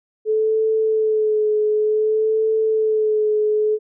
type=tone with vibrato; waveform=sine; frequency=432.4 Hz; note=A4; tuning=30 cents flat; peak=-15 dBFS; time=0.25-3.79 s; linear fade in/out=50 ms; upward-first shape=sine; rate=0.55 Hz; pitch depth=29 cents each way; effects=none